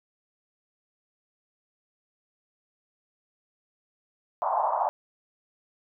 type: band-pass noise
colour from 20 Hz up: white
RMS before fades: -26 dBFS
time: 4.42-4.89 s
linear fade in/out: 0 ms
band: 670 to 1000 Hz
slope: 48 dB/octave
effects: none